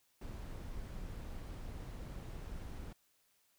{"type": "noise", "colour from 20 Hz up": "brown", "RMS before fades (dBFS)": -45, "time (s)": [0.21, 2.93], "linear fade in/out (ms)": 5, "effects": ["white hiss -74 dBFS RMS until 3.58 s"]}